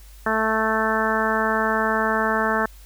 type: harmonic tone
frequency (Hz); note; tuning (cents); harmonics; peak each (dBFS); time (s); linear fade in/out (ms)
220; A3; 0; 1 / 2 / 3 / 4 / 5 / 6 / 7 / 8; -27 / -27 / -27 / -27 / -27 / -27 / -27 / -27; 0.26-2.66; 5
effects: added 50 Hz sine -42 dBFS peak until 2.85 s + white hiss -52 dBFS RMS until 2.85 s